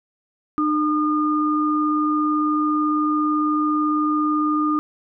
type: tone pair together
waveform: sine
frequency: 303 / 1217 Hz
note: D#4 / D#6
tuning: -46 / -39 cents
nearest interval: 2 octaves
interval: 2407 cents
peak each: -19 / -21 dBFS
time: 0.58-4.79 s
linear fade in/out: 0 ms
effects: none